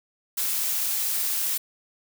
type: noise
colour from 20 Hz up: blue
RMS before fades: -26 dBFS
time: 0.37-1.58 s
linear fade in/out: 10 ms
effects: none